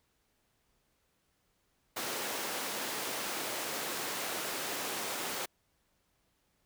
pink high-pass noise, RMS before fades -37 dBFS, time 1.96-5.46 s, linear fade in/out 10 ms, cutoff 350 Hz, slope 12 dB/octave, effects pink hiss -75 dBFS RMS until 6.65 s

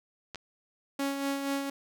clicks, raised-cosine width 0.2 ms, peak -23 dBFS, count 2, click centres 0.347 / 0.357 s
sawtooth tone with tremolo, 277.2 Hz, C#4, in tune, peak -24 dBFS, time 0.99-1.7 s, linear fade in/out 5 ms, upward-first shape sine, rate 4.2 Hz, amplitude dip 45%
effects none

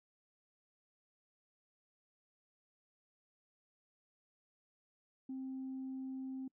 sine tone, 263.3 Hz, C4, 11 cents sharp, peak -39 dBFS, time 5.29-6.48 s, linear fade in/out 5 ms, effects noise-tail reverb RT60 0.1 s tail -26 dB re dry + tanh soft clip ceiling -37 dBFS

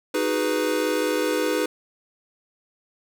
square chord, G# minor seventh, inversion second, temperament equal, 311.1 / 370 / 415.3 / 493.9 Hz, D#4 / F#4 / G#4 / B4, 0 / 0 / 0 / 0 cents, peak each -27 / -31 / -28 / -26 dBFS, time 0.14-1.66 s, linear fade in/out 5 ms, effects none

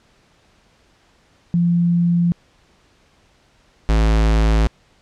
sine / square tone pair in turn, 172.4 / 54.3 Hz, F3 / A1, -22 / -22 cents, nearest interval octave + minor sixth, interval 2000 cents, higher first, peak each -13 / -13 dBFS, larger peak neither, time 1.54-2.32 / 3.89-4.67 s, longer neither, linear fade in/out 0 ms, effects pink hiss -56 dBFS RMS until 5.01 s + low-pass 6000 Hz 12 dB/octave

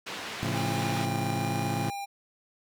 white band-pass noise, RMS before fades -38 dBFS, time 0.06-1.06 s, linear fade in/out 10 ms, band 120 to 3300 Hz, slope 12 dB/octave
25% pulse chord, A augmented, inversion none, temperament just, 110 / 137.5 / 171.88 Hz, A2 / C#3 / E#3, 0 / -14 / -27 cents, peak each -28 / -29 / -31 dBFS, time 0.43-1.9 s, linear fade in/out 0 ms
square tone with vibrato, 802 Hz, G5, 39 cents sharp, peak -34 dBFS, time 0.54-2.06 s, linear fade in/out 20 ms, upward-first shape sine, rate 1.1 Hz, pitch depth 9 cents each way
effects none

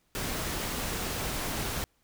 pink noise, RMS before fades -33 dBFS, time 0.15-1.84 s, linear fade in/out 0 ms, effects pink hiss -71 dBFS RMS until 2.03 s

